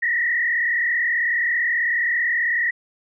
sine tone with frequency modulation, 1900 Hz, A#6, 33 cents sharp, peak -18 dBFS, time 0.02-2.71 s, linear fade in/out 10 ms, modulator 38.4 Hz, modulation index 2, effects none

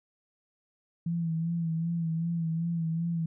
sine tone with vibrato, 165.9 Hz, E3, 11 cents sharp, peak -27 dBFS, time 1.06-3.26 s, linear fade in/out 5 ms, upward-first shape sine, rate 2.6 Hz, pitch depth 44 cents each way, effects none

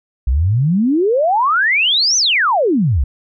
sine exponential two-way sweep, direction up then down, 57.6 to 6272 to 57.6 Hz, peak -11 dBFS, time 0.27-3.04 s, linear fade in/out 5 ms, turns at 2.17 s, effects none

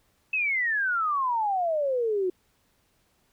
sine exponential sweep, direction down, 2637 to 356.1 Hz, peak -23 dBFS, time 0.33-2.3 s, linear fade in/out 5 ms, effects pink hiss -68 dBFS RMS until 3.32 s

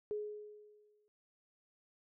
sine tone with exponential decay, 420.2 Hz, G#4, 20 cents sharp, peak -34 dBFS, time 0.11-1.08 s, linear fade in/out 0 ms, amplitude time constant 210 ms, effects none

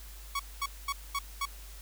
sawtooth tone bursts, 1118 Hz, C#6, 14 cents sharp, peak -26 dBFS, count 5, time 0.35-1.455 s, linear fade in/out 5 ms, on 45 ms, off 220 ms, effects added 50 Hz sine -45 dBFS peak until 1.81 s + white hiss -52 dBFS RMS until 1.81 s

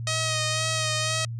5% pulse tone with vibrato, 629 Hz, D#5, 19 cents sharp, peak -13 dBFS, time 0.07-1.25 s, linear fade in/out 2 ms, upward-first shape sine, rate 2 Hz, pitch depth 27 cents each way, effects added 116 Hz sine -30 dBFS peak until 1.39 s + resampled to 22050 Hz

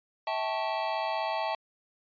square chord, A dominant seventh, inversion second, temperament equal with one note detuned, 648.3 / 784 / 880 / 1108.7 Hz, E5 / G5 / A5 / C#6, -29 / 0 / 0 / 0 cents, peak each -34 / -37 / -33 / -39 dBFS, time 0.27-1.55 s, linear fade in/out 2 ms, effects resampled to 11025 Hz

